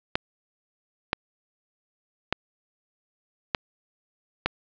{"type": "clicks", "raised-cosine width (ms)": 0.3, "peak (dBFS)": -6, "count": 5, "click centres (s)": [0.155, 1.131, 2.326, 3.548, 4.46], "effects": ["resampled to 11025 Hz", "7-bit"]}